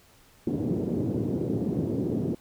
white band-pass noise, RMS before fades -28 dBFS, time 0.47-2.35 s, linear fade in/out 2 ms, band 100 to 370 Hz, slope 24 dB/octave, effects pink hiss -58 dBFS RMS until 2.4 s

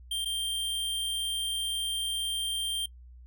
square tone with dropouts, 3171 Hz, G7, 19 cents sharp, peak -29 dBFS, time 0.11-2.86 s, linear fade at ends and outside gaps 5 ms, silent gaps 0.248-0.256 s, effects noise-tail reverb RT60 0.1 s tail -22 dB re dry + added 61 Hz sine -47 dBFS peak until 3.26 s

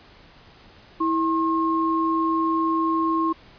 sine tone pair together, 326.1 / 1073 Hz, E4 / C6, -19 / +43 cents, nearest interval octave + major sixth, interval 2062 cents, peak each -22 dBFS, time 1-3.33 s, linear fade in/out 10 ms, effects pink hiss -50 dBFS RMS until 3.58 s + resampled to 11025 Hz

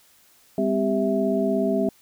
sine tone cluster, 200.5 / 257.2 / 395.1 / 655 Hz, G3 / C4 / G4 / E5, +39 / -30 / +14 / -11 cents, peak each -25 dBFS, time 0.58-1.89 s, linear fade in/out 2 ms, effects white hiss -57 dBFS RMS until 2.01 s

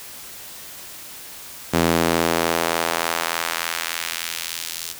sawtooth tone with high-pass filter sweep, 83.4 Hz, E2, 21 cents sharp, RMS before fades -23 dBFS, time 1.73-4.93 s, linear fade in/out 10 ms, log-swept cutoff 210 to 4800 Hz, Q 0.8, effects white hiss -38 dBFS RMS until 4.99 s

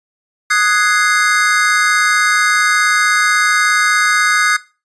square chord, Ab dominant seventh, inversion second, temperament equal, 1244.5 / 1480 / 1661.2 / 2093 Hz, Eb6 / Gb6 / Ab6 / C7, 0 / 0 / 0 / 0 cents, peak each -17 dBFS, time 0.5-4.57 s, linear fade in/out 10 ms, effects noise-tail reverb RT60 0.3 s tail -19 dB re dry + resampled to 22050 Hz

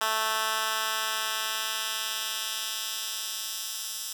10% pulse tone with high-pass filter sweep, 219.5 Hz, A3, 4 cents flat, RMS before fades -31 dBFS, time 0.01-4.13 s, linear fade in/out 5 ms, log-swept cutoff 1100 to 5600 Hz, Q 0.87, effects 8-bit

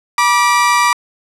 30% pulse tone pair together, 967.2 / 1174.7 Hz, B5 / D6, -36 / 0 cents, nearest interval minor third, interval 336 cents, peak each -10 dBFS, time 0.18-0.93 s, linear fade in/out 2 ms, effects low-pass 10000 Hz 12 dB/octave

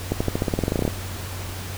accelerating click train, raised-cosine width 2 ms, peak -8 dBFS, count 16, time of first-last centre 0.12-0.878 s, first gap 85 ms, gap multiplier 0.92, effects added 93 Hz sine -32 dBFS peak until 1.77 s + pink hiss -35 dBFS RMS until 1.77 s

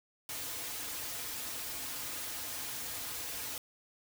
white noise with comb filter, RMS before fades -40 dBFS, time 0.29-3.58 s, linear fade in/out 2 ms, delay 5.2 ms, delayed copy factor -0.75, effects none

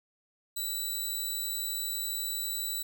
10% pulse tone, 3951 Hz, B7, in tune, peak -24 dBFS, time 0.56-2.83 s, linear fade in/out 10 ms, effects none

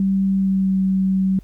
sine tone with pitch glide, 193.5 to 190.4 Hz, G3 to F#3, -22 to +50 cents, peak -15 dBFS, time 0-1.39 s, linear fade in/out 2 ms, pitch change -28 cents, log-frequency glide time 0.29-0.78 s, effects added 47 Hz sine -40 dBFS peak until 1.43 s + pink hiss -59 dBFS RMS until 1.43 s

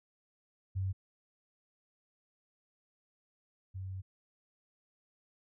sine tone pair in turn, 95.2 / 94.66 Hz, F#2 / F#2, +50 / +40 cents, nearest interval unison, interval 10 cents, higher first, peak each -31 / -38 dBFS, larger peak first, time 0.75-0.93 / 3.74-4.02 s, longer second, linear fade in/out 20 ms, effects none

